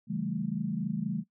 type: chord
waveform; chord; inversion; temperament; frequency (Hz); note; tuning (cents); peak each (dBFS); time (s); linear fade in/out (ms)
sine; A dominant seventh; first; equal; 138.59 / 164.81 / 196 / 220; C#3 / E3 / G3 / A3; 0 / 0 / 0 / 0; -39 / -35 / -34 / -34; 0.07-1.24; 50
effects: noise-tail reverb RT60 0.1 s tail -19 dB re dry